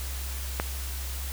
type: click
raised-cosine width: 0.5 ms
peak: -11 dBFS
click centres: 0.599 s
effects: added 66 Hz sine -32 dBFS peak until 1.32 s + white hiss -39 dBFS RMS until 1.32 s